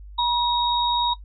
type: tone pair together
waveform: sine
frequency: 960 / 3763 Hz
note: B5 / A#7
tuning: -49 / +16 cents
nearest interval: 2 octaves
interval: 2365 cents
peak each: -20 / -23 dBFS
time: 0.18-1.14 s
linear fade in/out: 10 ms
effects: noise-tail reverb RT60 0.1 s tail -17 dB re dry + added 50 Hz sine -38 dBFS peak until 1.24 s